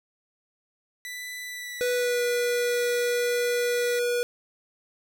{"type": "tone with vibrato", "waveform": "sawtooth", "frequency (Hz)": 1975.5, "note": "B6", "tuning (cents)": 0, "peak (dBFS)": -31, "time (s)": [1.05, 3.99], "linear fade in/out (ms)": 0, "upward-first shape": "sine", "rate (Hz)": 0.94, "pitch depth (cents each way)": 13}
{"type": "tone with pitch glide", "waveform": "square", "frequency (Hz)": [493, 483.7], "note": ["B4", "B4"], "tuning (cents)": [-3, -36], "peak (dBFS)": -24, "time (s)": [1.81, 4.23], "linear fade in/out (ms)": 0, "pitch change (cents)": -33, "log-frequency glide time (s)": [1.94, 2.22]}
{"effects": []}